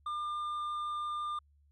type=tone with hard clipping; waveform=sine; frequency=1201 Hz; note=D6; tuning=38 cents sharp; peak=-35 dBFS; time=0.06-1.39 s; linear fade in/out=5 ms; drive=4 dB; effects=added 72 Hz sine -63 dBFS peak until 1.71 s + resampled to 24000 Hz